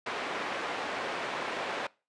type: band-pass noise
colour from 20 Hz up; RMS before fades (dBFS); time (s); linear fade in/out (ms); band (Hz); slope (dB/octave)
pink; -35; 0.06-1.87; 5; 450 to 2500; 12
effects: noise-tail reverb RT60 0.3 s tail -22 dB re dry + resampled to 22050 Hz